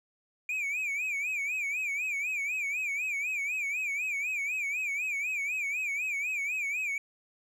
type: tone with vibrato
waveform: triangle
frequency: 2377 Hz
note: D7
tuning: 20 cents sharp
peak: -28 dBFS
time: 0.49-6.98 s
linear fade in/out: 2 ms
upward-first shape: sine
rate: 4 Hz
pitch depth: 130 cents each way
effects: none